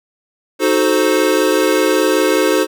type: chord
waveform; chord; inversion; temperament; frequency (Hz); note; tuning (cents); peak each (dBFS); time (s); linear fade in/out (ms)
square; D# diminished seventh; none; equal with one note detuned; 311.1 / 370 / 435.2 / 523.3; D#4 / F#4 / A4 / C5; 0 / 0 / -19 / 0; -18; 0.59-2.67; 50
effects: none